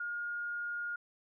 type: tone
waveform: sine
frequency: 1424 Hz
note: F6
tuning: 33 cents sharp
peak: -35 dBFS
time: 0-0.96 s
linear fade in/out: 5 ms
effects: none